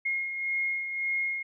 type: beating tone pair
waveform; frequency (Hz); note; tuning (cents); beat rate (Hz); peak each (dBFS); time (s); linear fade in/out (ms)
sine; 2148 / 2149.8; C7 / C7; +45 / +46; 1.8; -28 / -37; 0.05-1.43; 10
effects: none